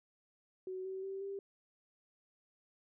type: tone with pitch steps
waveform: sine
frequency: 373.4 / 380.4 / 387.5 / 394.7 Hz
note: F#4 / F#4 / G4 / G4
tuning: +16 / +48 / -20 / +12 cents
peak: -39 dBFS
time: 0.67-1.39 s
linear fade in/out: 2 ms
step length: 180 ms
effects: none